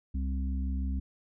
harmonic tone, 66.2 Hz, C2, 21 cents sharp, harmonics 1 / 3 / 4, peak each -29 / -39 / -41 dBFS, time 0.14-1 s, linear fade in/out 10 ms, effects none

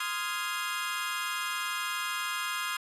25% pulse chord, F minor seventh, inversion second, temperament equal with one note detuned, 1040.5 / 1244.5 / 1396.9 / 1661.2 Hz, C6 / Eb6 / F6 / Ab6, -10 / 0 / 0 / 0 cents, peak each -33 dBFS, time 0-2.77 s, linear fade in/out 5 ms, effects resampled to 32000 Hz

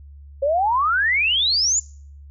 sine exponential sweep, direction up, 534 to 7280 Hz, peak -16 dBFS, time 0.42-1.8 s, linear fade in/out 10 ms, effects noise-tail reverb RT60 0.5 s tail -23 dB re dry + added 71 Hz sine -39 dBFS peak until 2.3 s

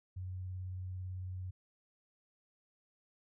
sine tone with vibrato, 92.2 Hz, F#2, 6 cents flat, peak -39 dBFS, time 0.16-1.51 s, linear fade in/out 10 ms, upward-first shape sine, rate 18 Hz, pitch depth 17 cents each way, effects none

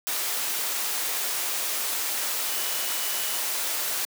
sine tone in noise, 2956 Hz, F#7, 2 cents flat, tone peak -39 dBFS, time 2.49-3.39 s, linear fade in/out 0 ms, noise white, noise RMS -28 dBFS, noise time 0.07-4.05 s, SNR -14 dB, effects high-pass 400 Hz 12 dB/octave

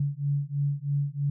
sine beating tone pair, 141 / 144.1 Hz, C#3 / D3, +30 / -33 cents, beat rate 3.1 Hz, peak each -28 dBFS, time 0-1.3 s, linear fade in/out 5 ms, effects none

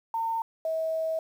sine tone pair in turn, 908 / 643.3 Hz, A#5 / E5, -46 / -42 cents, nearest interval tritone, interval 596 cents, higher first, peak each -26 dBFS, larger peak neither, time 0.14-0.42 / 0.65-1.19 s, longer second, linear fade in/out 2 ms, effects 9-bit

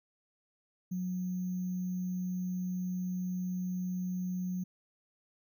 sine tone with sample-and-hold, 182.2 Hz, F#3, 26 cents flat, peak -32 dBFS, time 0.91-4.64 s, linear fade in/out 10 ms, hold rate 6300 Hz, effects none

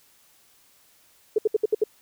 sine tone bursts, 430 Hz, A4, 40 cents flat, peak -16 dBFS, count 6, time 1.36-1.839 s, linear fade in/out 5 ms, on 24 ms, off 67 ms, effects white hiss -59 dBFS RMS until 2.01 s

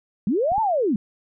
sine linear two-way sweep, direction up then down, 173.4 to 912 to 184.2 Hz, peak -18 dBFS, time 0.27-0.96 s, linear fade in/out 2 ms, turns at 0.61 s
clicks, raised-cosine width 5 ms, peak -25 dBFS, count 2, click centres 0.519 / 0.581 s
effects none

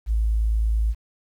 sine tone, 54.6 Hz, A1, 13 cents flat, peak -18 dBFS, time 0.06-0.95 s, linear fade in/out 50 ms, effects 9-bit

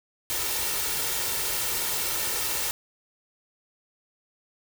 white noise with comb filter, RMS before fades -28 dBFS, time 0.3-2.71 s, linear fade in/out 0 ms, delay 2.2 ms, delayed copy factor +0.5, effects none

